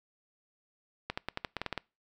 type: clicks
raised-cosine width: 0.3 ms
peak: -17 dBFS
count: 10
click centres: 1.1 / 1.175 / 1.286 / 1.374 / 1.448 / 1.567 / 1.616 / 1.663 / 1.727 / 1.777 s
effects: noise-tail reverb RT60 0.3 s tail -25 dB re dry